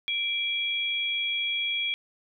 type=tone pair together; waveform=sine; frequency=2349 / 3315 Hz; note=D7 / G#7; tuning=0 / -4 cents; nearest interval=tritone; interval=596 cents; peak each=-29 / -28 dBFS; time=0.08-1.94 s; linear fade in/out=0 ms; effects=none